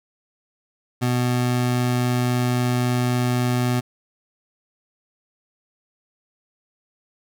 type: tone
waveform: 25% pulse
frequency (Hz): 123.7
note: B2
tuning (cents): +3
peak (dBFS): -15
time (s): 1.01-3.81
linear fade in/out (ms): 20
effects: none